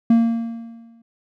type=tone with exponential decay; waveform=triangle; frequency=230.3 Hz; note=A#3; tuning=21 cents flat; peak=-7 dBFS; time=0.1-1.02 s; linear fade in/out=5 ms; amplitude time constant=200 ms; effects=none